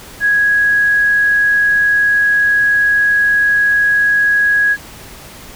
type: tone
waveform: sine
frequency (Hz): 1661.2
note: G#6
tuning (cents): 0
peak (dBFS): -9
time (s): 0.2-4.77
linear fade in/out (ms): 50
effects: pink hiss -35 dBFS RMS until 5.55 s